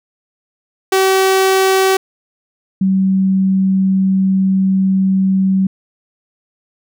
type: tone pair in turn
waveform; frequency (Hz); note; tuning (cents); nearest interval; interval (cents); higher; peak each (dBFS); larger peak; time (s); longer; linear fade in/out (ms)
sawtooth / sine; 381.9 / 190.95; G4 / G3; -45 / -45; octave; 1200; first; -6 / -10; first; 0.92-1.97 / 2.81-5.67; second; 5
effects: none